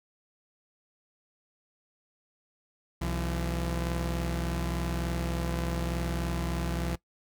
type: tone pair together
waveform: sawtooth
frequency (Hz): 63.4 / 169.26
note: B1 / E3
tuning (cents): +46 / +46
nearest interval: octave + perfect fourth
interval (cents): 1700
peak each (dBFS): -27 / -29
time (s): 3.01-6.96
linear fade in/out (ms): 10
effects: noise-tail reverb RT60 0.1 s tail -20 dB re dry